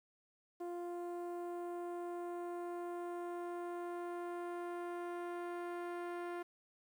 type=tone with low-pass filter sweep; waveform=sawtooth; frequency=349.2 Hz; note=F4; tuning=in tune; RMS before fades=-43 dBFS; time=0.6-6.43 s; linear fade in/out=10 ms; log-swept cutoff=750 to 1700 Hz; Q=1; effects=11-bit